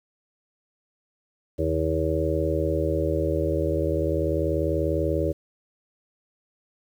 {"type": "harmonic tone with a mistuned harmonic", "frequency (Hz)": 80.3, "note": "E2", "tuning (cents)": -45, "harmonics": [1, 2, 4, 5, 6, 7], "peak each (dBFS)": [-27, -32, -28, -29, -30, -28], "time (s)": [1.58, 5.33], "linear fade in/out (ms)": 20, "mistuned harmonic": 2, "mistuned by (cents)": -43, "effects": ["9-bit"]}